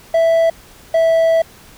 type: tone pair in turn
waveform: triangle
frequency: 659.3 / 655.5 Hz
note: E5 / E5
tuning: 0 / -10 cents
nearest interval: unison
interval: 10 cents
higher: first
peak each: -8 dBFS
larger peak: neither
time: 0.14-0.5 / 0.94-1.42 s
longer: second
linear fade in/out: 5 ms
effects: pink hiss -43 dBFS RMS until 1.77 s